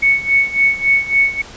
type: tone with tremolo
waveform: sine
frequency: 2216 Hz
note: C#7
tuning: 1 cent flat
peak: -8 dBFS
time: 0.02-1.42 s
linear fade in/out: 10 ms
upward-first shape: sine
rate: 3.6 Hz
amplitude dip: 85%
effects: pink hiss -36 dBFS RMS until 1.56 s + resampled to 16000 Hz